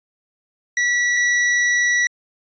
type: tone pair in turn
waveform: 45% pulse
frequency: 1944 / 1944 Hz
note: B6 / B6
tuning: -28 / -28 cents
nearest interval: unison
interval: 0 cents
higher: neither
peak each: -16 / -15 dBFS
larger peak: second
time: 0.77-1.17 / 1.17-2.07 s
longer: second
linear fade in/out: 2 ms
effects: resampled to 16000 Hz